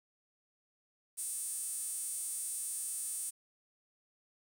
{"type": "tone with high-pass filter", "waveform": "sawtooth", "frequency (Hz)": 435.2, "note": "A4", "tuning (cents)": -19, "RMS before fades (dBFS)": -39, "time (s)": [1.17, 3.31], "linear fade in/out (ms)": 20, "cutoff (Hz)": 9000, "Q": 6.7, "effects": ["10-bit"]}